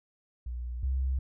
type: tone pair in turn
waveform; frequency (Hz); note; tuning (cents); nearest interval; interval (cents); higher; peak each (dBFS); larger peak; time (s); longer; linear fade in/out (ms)
sine; 60.6 / 65.58; B1 / C2; -32 / +5; minor second; 137; second; -33 / -26; second; 0.46-0.83 / 0.83-1.19; first; 5
effects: none